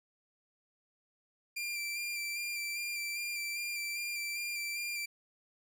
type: tone with vibrato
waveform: sawtooth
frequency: 2369 Hz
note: D7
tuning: 14 cents sharp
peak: -32 dBFS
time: 1.56-5.06 s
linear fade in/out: 10 ms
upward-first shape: square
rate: 2.5 Hz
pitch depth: 19 cents each way
effects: none